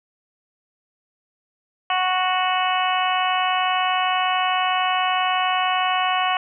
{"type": "harmonic tone", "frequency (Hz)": 369.3, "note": "F#4", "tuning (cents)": -3, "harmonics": [2, 3, 4, 5, 6, 7, 8], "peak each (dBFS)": [-22, -23, -30, -31, -31, -29, -27], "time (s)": [1.9, 6.37], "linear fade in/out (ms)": 2, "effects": []}